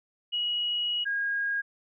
sine tone pair in turn, 2907 / 1631.5 Hz, F#7 / G#6, -31 / -31 cents, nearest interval minor seventh, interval 1000 cents, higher first, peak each -26 dBFS, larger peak neither, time 0.32-1.05 / 1.05-1.62 s, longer first, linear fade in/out 20 ms, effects none

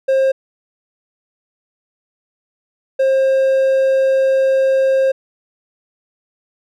triangle tone pair in turn, 533 / 533 Hz, C5 / C5, +32 / +32 cents, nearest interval unison, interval 0 cents, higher neither, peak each -9 / -9 dBFS, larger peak neither, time 0.08-0.32 / 2.99-5.12 s, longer second, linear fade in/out 10 ms, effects none

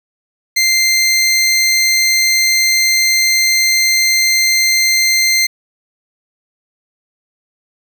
20% pulse tone, 2088 Hz, C7, 4 cents flat, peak -5 dBFS, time 0.56-5.47 s, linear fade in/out 10 ms, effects none

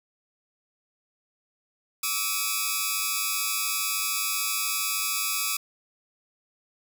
5% pulse tone cluster, 1151 / 1299 / 2499 Hz, D6 / E6 / D#7, -35 / -26 / +7 cents, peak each -19 dBFS, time 2.03-5.57 s, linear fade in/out 5 ms, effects none

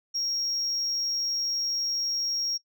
sine tone, 5588 Hz, F8, in tune, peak -24 dBFS, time 0.14-2.58 s, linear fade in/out 20 ms, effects noise-tail reverb RT60 0.1 s tail -21 dB re dry + tanh soft clip ceiling -24 dBFS

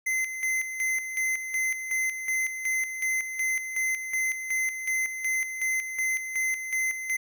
square tone with tremolo, 2059 Hz, C7, 28 cents flat, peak -25 dBFS, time 0.06-7.17 s, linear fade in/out 10 ms, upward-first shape square, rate 2.7 Hz, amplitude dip 60%, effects none

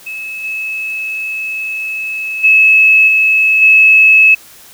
sine tone with level steps, 2590 Hz, E7, 31 cents flat, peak -21 / -17 / -4 / -7 / -3 dBFS, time 0.06-4.35 s, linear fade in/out 10 ms, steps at 0.43 / 2.43 / 3.07 / 3.61 s, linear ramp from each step 20 ms, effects white hiss -39 dBFS RMS until 4.73 s

